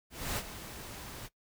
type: noise with ADSR envelope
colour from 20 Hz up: pink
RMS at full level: -33 dBFS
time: 0.1-1.29 s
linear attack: 270 ms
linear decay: 50 ms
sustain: -12 dB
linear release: 34 ms
effects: noise-tail reverb RT60 0.1 s tail -18 dB re dry